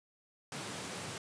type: high-pass noise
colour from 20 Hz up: pink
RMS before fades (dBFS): -42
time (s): 0.52-1.18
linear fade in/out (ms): 2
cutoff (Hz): 100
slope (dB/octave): 48
effects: resampled to 22050 Hz